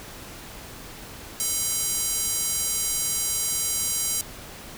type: tone with high-pass filter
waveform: square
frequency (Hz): 440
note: A4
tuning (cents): 0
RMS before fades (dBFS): -26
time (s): 1.4-4.21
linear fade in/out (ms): 0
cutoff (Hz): 7200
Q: 1.3
effects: pink hiss -41 dBFS RMS until 4.77 s